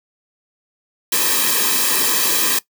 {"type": "noise with comb filter", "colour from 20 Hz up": "white", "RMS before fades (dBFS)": -17, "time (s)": [1.12, 2.59], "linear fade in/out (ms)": 5, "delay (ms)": 1.4, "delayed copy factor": -0.85, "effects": ["noise-tail reverb RT60 0.1 s tail -19 dB re dry", "high-pass 200 Hz 12 dB/octave"]}